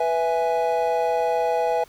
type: chord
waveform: triangle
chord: E major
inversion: second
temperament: equal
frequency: 493.9 / 659.3 / 830.6 Hz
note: B4 / E5 / G#5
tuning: 0 / 0 / 0 cents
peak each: -22 dBFS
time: 0-1.84 s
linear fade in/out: 5 ms
effects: pink hiss -52 dBFS RMS until 1.88 s